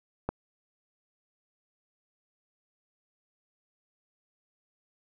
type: click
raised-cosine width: 1 ms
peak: -15 dBFS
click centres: 0.29 s
effects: none